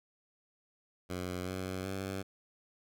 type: tone with pitch steps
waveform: 10% pulse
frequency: 90.6 / 93.36 / 96.21 Hz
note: F#2 / F#2 / G2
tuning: -36 / +16 / -32 cents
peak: -28 dBFS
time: 1.09-2.23 s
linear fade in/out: 20 ms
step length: 380 ms
effects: none